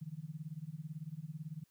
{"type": "tone with tremolo", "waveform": "sine", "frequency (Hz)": 155.56, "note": "D#3", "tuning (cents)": 0, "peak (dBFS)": -38, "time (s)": [0.01, 1.64], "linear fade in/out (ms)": 10, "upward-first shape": "sine", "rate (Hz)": 18, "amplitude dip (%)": 95, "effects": ["white hiss -75 dBFS RMS until 1.7 s"]}